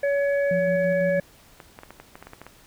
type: harmonic tone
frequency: 564 Hz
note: C#5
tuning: 30 cents sharp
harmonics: 1 / 3 / 4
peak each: -20 / -30 / -38 dBFS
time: 0.03-1.2 s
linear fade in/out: 5 ms
type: tone with tremolo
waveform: sine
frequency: 174.61 Hz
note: F3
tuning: in tune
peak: -25 dBFS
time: 0.51-1.2 s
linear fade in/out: 2 ms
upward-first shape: square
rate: 6 Hz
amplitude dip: 30%
type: clicks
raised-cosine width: 0.5 ms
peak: -25 dBFS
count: 11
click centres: 1.602 / 1.789 / 1.834 / 1.906 / 2 / 2.155 / 2.226 / 2.27 / 2.334 / 2.416 / 2.466 s
effects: pink hiss -53 dBFS RMS until 2.66 s